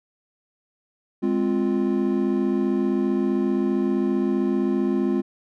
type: chord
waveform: triangle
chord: F minor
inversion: first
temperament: equal with one note detuned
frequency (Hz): 206.3 / 261.6 / 349.2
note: Ab3 / C4 / F4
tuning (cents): -11 / 0 / 0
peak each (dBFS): -22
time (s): 1.22-5.22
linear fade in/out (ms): 20
effects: none